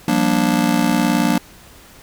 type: chord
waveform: square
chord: G minor seventh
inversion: third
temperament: just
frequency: 176.4 / 196 / 235.2 / 294 Hz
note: F3 / G3 / Bb3 / D4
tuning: +18 / 0 / +16 / +2 cents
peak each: -22 / -23 / -19 / -20 dBFS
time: 0.08-1.38 s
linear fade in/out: 2 ms
effects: pink hiss -44 dBFS RMS until 2.02 s